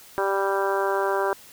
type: harmonic tone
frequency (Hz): 196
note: G3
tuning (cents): 0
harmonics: 2 / 3 / 4 / 5 / 6 / 7 / 8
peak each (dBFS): -25 / -28 / -30 / -28 / -33 / -33 / -32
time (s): 0.18-1.33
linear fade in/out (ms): 0
effects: white hiss -48 dBFS RMS until 1.52 s